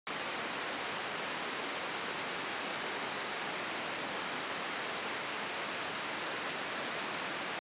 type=low-pass noise; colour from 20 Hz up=white; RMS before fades=-38 dBFS; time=0.07-7.59 s; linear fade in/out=0 ms; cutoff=2400 Hz; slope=12 dB/octave; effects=high-pass 200 Hz 12 dB/octave + resampled to 8000 Hz